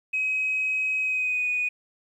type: tone with pitch glide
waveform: sine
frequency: 2538 to 2477 Hz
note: D#7 to D#7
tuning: +34 to -8 cents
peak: -22 dBFS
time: 0.13-1.69 s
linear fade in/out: 10 ms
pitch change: -42 cents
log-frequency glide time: 1.01-1.49 s
effects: tanh soft clip ceiling -18 dBFS + 10-bit